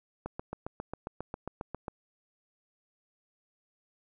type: click train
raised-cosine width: 1 ms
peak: -22 dBFS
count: 13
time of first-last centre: 0.26-1.882 s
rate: 7.4 Hz
effects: none